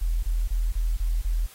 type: tone bursts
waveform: sine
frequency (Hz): 41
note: E1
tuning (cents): -9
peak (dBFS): -21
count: 6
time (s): 0.01-1.465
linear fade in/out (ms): 10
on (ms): 220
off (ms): 27
effects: white hiss -50 dBFS RMS until 1.54 s + AAC 48 kbps

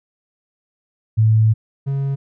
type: tone pair in turn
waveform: sine / triangle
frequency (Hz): 110 / 137.85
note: A2 / C#3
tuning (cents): 0 / -9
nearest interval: major third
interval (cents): 391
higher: second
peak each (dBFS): -10 / -16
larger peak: first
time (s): 1.17-1.54 / 1.86-2.16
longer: first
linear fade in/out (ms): 20
effects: none

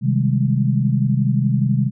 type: chord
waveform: sine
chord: Ab major seventh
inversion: first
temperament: equal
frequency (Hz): 130.81 / 155.56 / 196 / 207.7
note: C3 / Eb3 / G3 / Ab3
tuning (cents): 0 / 0 / 0 / 0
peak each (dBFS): -17 / -22 / -22 / -22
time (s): 0.01-1.91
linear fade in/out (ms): 50
effects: none

